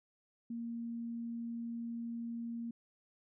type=tone; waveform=sine; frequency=233.1 Hz; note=A#3; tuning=in tune; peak=-38 dBFS; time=0.5-2.71 s; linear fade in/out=5 ms; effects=none